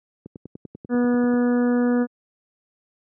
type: click train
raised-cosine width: 3 ms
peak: -22 dBFS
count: 12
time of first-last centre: 0.26-1.338 s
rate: 10.2 Hz
type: harmonic tone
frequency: 243.6 Hz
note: B3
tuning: 24 cents flat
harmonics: 1 / 2 / 3 / 4 / 5 / 6 / 7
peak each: -17 / -24 / -35 / -40 / -38 / -37 / -39 dBFS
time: 0.89-2.07 s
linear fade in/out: 50 ms
effects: high-pass 150 Hz 12 dB/octave